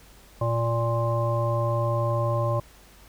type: harmonic tone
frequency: 116.54 Hz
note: A#2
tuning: in tune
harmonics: 1 / 3 / 5 / 7 / 9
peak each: -24 / -35 / -27 / -38 / -30 dBFS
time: 0.41-2.6 s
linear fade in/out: 5 ms
effects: added 50 Hz sine -53 dBFS peak until 3.08 s + pink hiss -53 dBFS RMS until 3.08 s